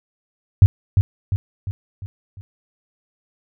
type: tone with echo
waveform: sine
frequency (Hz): 98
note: G2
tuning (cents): 0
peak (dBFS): -4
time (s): 0.62-0.66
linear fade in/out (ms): 0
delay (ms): 350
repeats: 5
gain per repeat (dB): -6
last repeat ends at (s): 2.41
effects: none